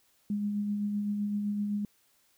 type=tone with tremolo; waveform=sine; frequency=205.9 Hz; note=G#3; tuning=15 cents flat; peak=-27 dBFS; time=0.3-1.85 s; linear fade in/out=2 ms; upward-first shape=sine; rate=7.8 Hz; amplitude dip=30%; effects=white hiss -68 dBFS RMS until 2.37 s